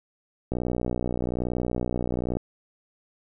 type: click train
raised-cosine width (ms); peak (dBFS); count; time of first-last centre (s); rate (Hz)
2; -14; 114; 0.52-2.369; 61.1
effects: none